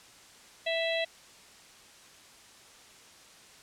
harmonic tone, 659.3 Hz, E5, in tune, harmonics 1 / 3 / 4 / 5 / 6, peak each -30 / -35 / -36 / -37 / -38 dBFS, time 0.66-1.05 s, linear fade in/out 10 ms, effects white hiss -54 dBFS RMS until 3.62 s + low-pass 8000 Hz 12 dB/octave

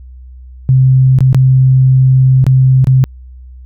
sine tone with dropouts, 130.7 Hz, C3, 1 cent flat, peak -4 dBFS, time 0.69-3.04 s, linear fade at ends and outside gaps 0 ms, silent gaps 1.187-1.206 / 1.329-1.346 / 2.442-2.466 / 2.844-2.871 s, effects added 63 Hz sine -30 dBFS peak until 3.65 s

